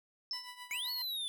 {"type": "tone with exponential decay", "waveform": "sine", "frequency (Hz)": 5274, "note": "E8", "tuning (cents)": 0, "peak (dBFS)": -33, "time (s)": [0.31, 0.64], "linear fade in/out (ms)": 1, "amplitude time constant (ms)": 71}
{"type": "tone with tremolo", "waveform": "15% pulse", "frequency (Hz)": 987.8, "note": "B5", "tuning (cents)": 0, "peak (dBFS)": -37, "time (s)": [0.33, 1.02], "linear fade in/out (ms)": 2, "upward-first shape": "triangle", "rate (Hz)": 7.7, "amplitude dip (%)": 80}
{"type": "linear two-way sweep", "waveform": "square", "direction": "up then down", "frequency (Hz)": [2140, 4435, 3453], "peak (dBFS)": -36, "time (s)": [0.71, 1.28], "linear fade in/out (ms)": 0, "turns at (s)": 0.91}
{"effects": []}